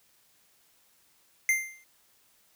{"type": "tone with exponential decay", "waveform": "square", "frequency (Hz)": 2093, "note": "C7", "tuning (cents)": 0, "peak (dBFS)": -20, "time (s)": [1.49, 1.84], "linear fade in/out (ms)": 1, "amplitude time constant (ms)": 76, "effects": ["white hiss -65 dBFS RMS until 2.55 s"]}